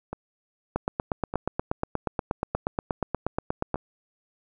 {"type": "two click trains", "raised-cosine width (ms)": 1, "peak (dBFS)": [-18, -11], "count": [4, 26], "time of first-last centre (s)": [[0.13, 3.758], [0.76, 3.743]], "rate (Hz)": [0.827, 8.38], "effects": []}